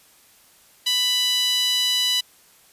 sawtooth tone with high-pass filter, 990 Hz, B5, 4 cents sharp, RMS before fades -21 dBFS, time 0.86-2.21 s, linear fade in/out 10 ms, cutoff 3400 Hz, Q 6.8, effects white hiss -54 dBFS RMS until 2.72 s + resampled to 32000 Hz

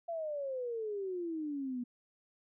sine exponential sweep, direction down, 687 to 239.8 Hz, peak -35 dBFS, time 0.08-1.84 s, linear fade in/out 10 ms, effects none

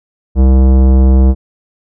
sine tone with tanh clipping, 65.41 Hz, C2, in tune, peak -6 dBFS, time 0.35-1.35 s, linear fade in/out 50 ms, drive 17 dB, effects none

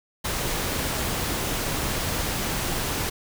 pink noise, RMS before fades -27 dBFS, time 0.24-3.1 s, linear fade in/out 10 ms, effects none

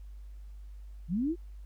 sine linear sweep, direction up, 149 to 359.1 Hz, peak -27 dBFS, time 1.08-1.36 s, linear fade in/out 50 ms, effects added 50 Hz sine -43 dBFS peak until 1.65 s + pink hiss -71 dBFS RMS until 1.65 s

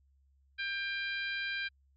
harmonic tone, 795 Hz, G5, 24 cents sharp, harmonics 2 / 3 / 4 / 5 / 6, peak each -36 / -39 / -44 / -44 / -50 dBFS, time 0.58-1.69 s, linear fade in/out 20 ms, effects added 68 Hz sine -65 dBFS peak until 1.96 s + AAC 64 kbps

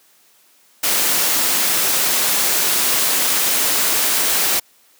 white noise, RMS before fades -17 dBFS, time 0.83-4.6 s, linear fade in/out 10 ms, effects white hiss -54 dBFS RMS until 4.99 s + high-pass 200 Hz 12 dB/octave

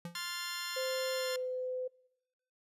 square tone with exponential decay, 172 Hz, F3, 26 cents flat, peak -37 dBFS, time 0.05-0.21 s, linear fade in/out 2 ms, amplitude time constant 34 ms
15% pulse chord, F major, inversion second, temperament just, 1047.7 / 1396.9 / 1746.1 Hz, C6 / F6 / A6, +2 / 0 / -14 cents, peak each -36 dBFS, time 0.15-1.36 s, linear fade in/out 2 ms
sine tone with pitch glide, 520 to 508.4 Hz, C5 to C5, -11 to -50 cents, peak -34 dBFS, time 0.76-1.88 s, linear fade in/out 10 ms, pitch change -39 cents, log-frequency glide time 1.14-1.39 s
effects noise-tail reverb RT60 0.9 s tail -25 dB re dry + resampled to 32000 Hz

